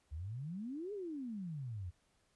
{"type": "exponential two-way sweep", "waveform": "sine", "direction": "up then down", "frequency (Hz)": [70.2, 427, 83.1], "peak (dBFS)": -40, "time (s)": [0.11, 1.91], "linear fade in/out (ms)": 20, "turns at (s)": 0.93, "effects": ["pink hiss -75 dBFS RMS until 2.35 s", "resampled to 24000 Hz"]}